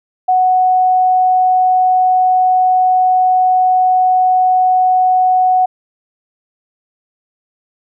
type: tone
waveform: sine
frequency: 740 Hz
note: F#5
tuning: in tune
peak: -8 dBFS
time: 0.28-5.66 s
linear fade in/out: 10 ms
effects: none